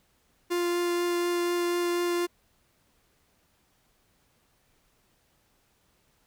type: tone with vibrato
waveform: 45% pulse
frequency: 349.2 Hz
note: F4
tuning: in tune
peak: -25 dBFS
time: 0.5-2.27 s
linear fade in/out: 20 ms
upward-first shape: triangle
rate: 4.1 Hz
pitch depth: 8 cents each way
effects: pink hiss -68 dBFS RMS until 6.26 s